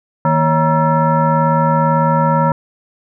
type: tone with frequency modulation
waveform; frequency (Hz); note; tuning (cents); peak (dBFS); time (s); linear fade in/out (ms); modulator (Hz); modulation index
sine; 552; C#5; -7; -10; 0.25-2.52; 2; 394; 1.7
effects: none